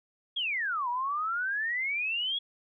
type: exponential two-way sweep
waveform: sine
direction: down then up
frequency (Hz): 3379 to 946 to 3379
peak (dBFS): -28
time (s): 0.36-2.39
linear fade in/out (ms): 10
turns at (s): 0.89
effects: none